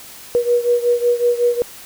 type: beating tone pair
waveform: sine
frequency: 480 / 485.4 Hz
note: B4 / B4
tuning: -49 / -30 cents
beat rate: 5.4 Hz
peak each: -15 / -18 dBFS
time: 0.35-1.62 s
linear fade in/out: 0 ms
effects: white hiss -38 dBFS RMS until 1.85 s